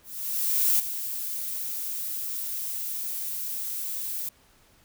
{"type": "noise with ADSR envelope", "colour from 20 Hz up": "violet", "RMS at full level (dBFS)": -21, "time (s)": [0.03, 4.29], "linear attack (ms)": 760, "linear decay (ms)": 14, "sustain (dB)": -11, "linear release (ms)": 4, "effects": ["pink hiss -60 dBFS RMS until 4.84 s"]}